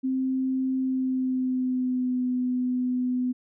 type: tone with pitch glide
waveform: sine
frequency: 261.6 to 250.9 Hz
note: C4 to B3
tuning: 0 to +28 cents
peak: -23 dBFS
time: 0.03-3.33 s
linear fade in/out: 20 ms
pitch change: -72 cents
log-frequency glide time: 0.78-2.24 s
effects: none